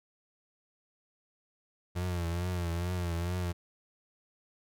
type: tone with vibrato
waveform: 35% pulse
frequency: 87.31 Hz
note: F2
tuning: in tune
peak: -29 dBFS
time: 1.95-3.53 s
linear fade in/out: 20 ms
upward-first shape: triangle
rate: 2.3 Hz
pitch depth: 80 cents each way
effects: none